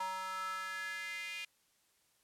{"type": "tone with high-pass filter sweep", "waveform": "square", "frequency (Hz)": 187.8, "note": "F#3", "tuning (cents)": 26, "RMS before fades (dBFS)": -41, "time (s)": [0, 1.45], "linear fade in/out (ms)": 5, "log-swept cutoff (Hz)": [960, 2500], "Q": 5.2, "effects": ["white hiss -73 dBFS RMS until 2.23 s", "low-pass 12000 Hz 12 dB/octave"]}